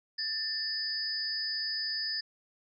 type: tone cluster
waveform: sine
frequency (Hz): 1773 / 4637 / 5020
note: A6 / D8 / D#8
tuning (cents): +13 / -23 / +15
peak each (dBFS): -38 / -37 / -33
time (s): 0.18-2.21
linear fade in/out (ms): 10
effects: none